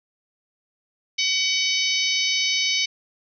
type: harmonic tone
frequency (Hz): 754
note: F#5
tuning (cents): +32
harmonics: 3 / 4 / 5 / 6 / 7 / 8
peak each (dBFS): -25 / -26 / -27 / -28 / -28 / -29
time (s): 1.18-2.86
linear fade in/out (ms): 10
effects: none